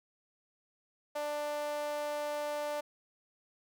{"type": "tone with high-pass filter", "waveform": "sawtooth", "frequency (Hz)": 295.4, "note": "D4", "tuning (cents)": 10, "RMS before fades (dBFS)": -36, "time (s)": [1.15, 2.81], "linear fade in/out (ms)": 10, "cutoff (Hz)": 670, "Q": 7.9, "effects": []}